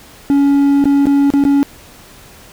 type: tone with dropouts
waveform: triangle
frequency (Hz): 281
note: C#4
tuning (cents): +24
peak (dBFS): -6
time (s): 0.3-1.63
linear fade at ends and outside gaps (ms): 0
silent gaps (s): 0.841-0.855 / 1.056-1.069 / 1.303-1.337 / 1.439-1.451
effects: pink hiss -40 dBFS RMS until 2.52 s